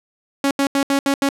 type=tone bursts at uneven times; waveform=sawtooth; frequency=277.2 Hz; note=C#4; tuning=in tune; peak=-11 dBFS; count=6; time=0.44-0.51 / 0.59-0.67 / 0.75-0.83 / 0.9-0.99 / 1.06-1.14 / 1.22-1.29 s; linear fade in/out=2 ms; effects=low-pass 12000 Hz 12 dB/octave